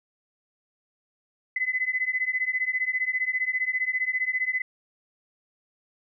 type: beating tone pair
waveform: sine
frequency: 2015 / 2030 Hz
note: B6 / B6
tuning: +34 / +47 cents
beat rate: 15 Hz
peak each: -27 dBFS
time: 1.56-4.62 s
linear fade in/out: 5 ms
effects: none